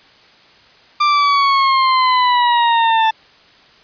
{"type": "exponential sweep", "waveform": "40% pulse", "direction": "down", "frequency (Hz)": [1189, 880], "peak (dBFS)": -10, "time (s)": [1, 3.11], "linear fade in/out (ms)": 10, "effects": ["white hiss -47 dBFS RMS until 3.83 s", "resampled to 11025 Hz"]}